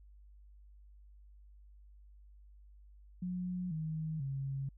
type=tone with pitch steps; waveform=sine; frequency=180.6 / 158 / 136.5 Hz; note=F#3 / D#3 / C#3; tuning=-42 / +27 / -26 cents; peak=-35 dBFS; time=3.22-4.69 s; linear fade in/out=5 ms; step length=490 ms; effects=added 50 Hz sine -55 dBFS peak until 4.77 s